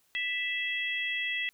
harmonic tone, 659.3 Hz, E5, in tune, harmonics 3 / 4 / 5, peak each -32 / -34 / -36 dBFS, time 0.15-1.49 s, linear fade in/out 0 ms, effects white hiss -69 dBFS RMS until 1.53 s

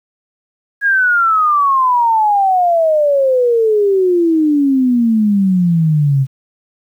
sine exponential sweep, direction down, 1661.2 to 131.5 Hz, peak -9 dBFS, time 0.81-6.27 s, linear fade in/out 50 ms, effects 8-bit

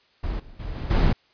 brown noise with level steps, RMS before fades -28 / -46 / -32 / -29 / -17 dBFS, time 0.23-1.13 s, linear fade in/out 10 ms, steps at 0.39 / 0.59 / 0.75 / 0.9 s, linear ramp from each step 10 ms, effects white hiss -61 dBFS RMS until 1.33 s + resampled to 11025 Hz

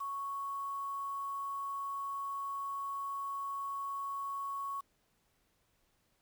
sine tone with quantisation, 1108.7 Hz, C#6, in tune, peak -36 dBFS, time 0-4.81 s, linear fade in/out 10 ms, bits 9, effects pink hiss -75 dBFS RMS until 6.21 s

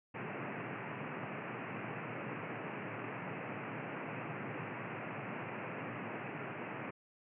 pink band-pass noise, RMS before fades -43 dBFS, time 0.14-6.91 s, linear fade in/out 10 ms, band 110 to 2700 Hz, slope 96 dB/octave, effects none

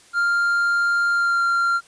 triangle tone with pitch glide, 1396.9 to 1383.3 Hz, F6 to F6, 0 to -17 cents, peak -15 dBFS, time 0.13-1.81 s, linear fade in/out 50 ms, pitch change -17 cents, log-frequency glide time 1.12-1.42 s, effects white hiss -51 dBFS RMS until 1.87 s + resampled to 22050 Hz

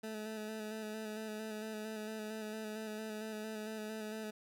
20% pulse tone with vibrato, 216.4 Hz, A3, 29 cents flat, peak -36 dBFS, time 0.03-4.31 s, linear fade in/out 10 ms, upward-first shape square, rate 4.4 Hz, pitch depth 21 cents each way, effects none

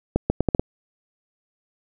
accelerating click train, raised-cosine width 2 ms, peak -5 dBFS, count 6, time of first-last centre 0.16-0.595 s, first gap 140 ms, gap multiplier 0.76, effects none

